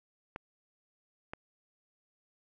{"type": "clicks", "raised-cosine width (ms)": 0.5, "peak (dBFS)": -24, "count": 2, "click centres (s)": [0.361, 1.335], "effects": []}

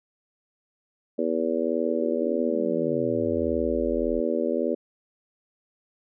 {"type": "harmonic tone", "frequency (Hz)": 81.7, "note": "E2", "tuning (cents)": -15, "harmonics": [3, 4, 5, 6, 7], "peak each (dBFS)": [-29, -29, -29, -29, -29], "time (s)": [1.18, 4.75], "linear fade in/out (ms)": 10}
{"type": "exponential sweep", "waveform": "sine", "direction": "down", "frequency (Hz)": [466.2, 35.82], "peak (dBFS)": -34, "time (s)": [1.85, 4.21], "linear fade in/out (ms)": 20}
{"effects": []}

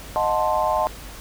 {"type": "chord", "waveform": "sine", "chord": "D# diminished seventh", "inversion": "none", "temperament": "equal with one note detuned", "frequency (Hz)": [622.3, 723.9, 880, 1046.5], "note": ["D#5", "F#5", "A5", "C6"], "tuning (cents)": [0, -38, 0, 0], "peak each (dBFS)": [-23, -25, -23, -25], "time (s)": [0.16, 0.87], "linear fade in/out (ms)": 0, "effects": ["added 50 Hz sine -40 dBFS peak until 1.2 s", "pink hiss -40 dBFS RMS until 1.2 s"]}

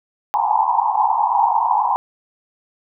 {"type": "band-pass noise", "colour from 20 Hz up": "white", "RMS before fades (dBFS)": -17, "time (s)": [0.34, 1.96], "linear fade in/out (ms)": 0, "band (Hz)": [780, 990], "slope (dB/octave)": 96, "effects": []}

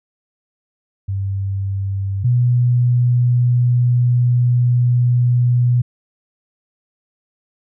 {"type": "tone pair in turn", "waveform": "sine", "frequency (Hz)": [97.8, 122.49], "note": ["G2", "B2"], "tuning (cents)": [-4, -14], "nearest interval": "major third", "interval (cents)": 390, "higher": "second", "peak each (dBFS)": [-18, -11], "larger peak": "second", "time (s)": [[1.08, 2.24], [2.24, 5.82]], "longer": "second", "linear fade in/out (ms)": 10, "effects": []}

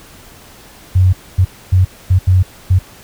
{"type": "tone bursts at uneven times", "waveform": "sine", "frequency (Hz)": 92.5, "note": "F#2", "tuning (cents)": 0, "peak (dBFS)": -6, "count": 6, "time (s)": [[0.95, 1.13], [1.38, 1.45], [1.72, 1.85], [2.1, 2.19], [2.27, 2.43], [2.7, 2.79]], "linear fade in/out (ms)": 10, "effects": ["pink hiss -40 dBFS RMS until 3.03 s"]}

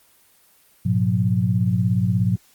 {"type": "tone cluster", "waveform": "sine", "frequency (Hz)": [104.2, 121, 180.1], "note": ["G#2", "B2", "F#3"], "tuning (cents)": [6, -35, -46], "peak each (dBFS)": -21, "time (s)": [0.85, 2.36], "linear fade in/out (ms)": 10, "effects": ["white hiss -56 dBFS RMS until 2.54 s", "Opus 24 kbps"]}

